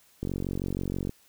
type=click train; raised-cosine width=3 ms; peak=-18 dBFS; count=41; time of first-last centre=0.23-1.094 s; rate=46.3 Hz; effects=white hiss -61 dBFS RMS until 1.28 s